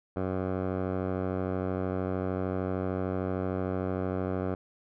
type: tone with low-pass filter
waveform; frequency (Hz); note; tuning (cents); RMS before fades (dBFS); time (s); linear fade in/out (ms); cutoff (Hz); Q
10% pulse; 93.2; F#2; +13; -31; 0.16-4.55; 5; 980; 1.3
effects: none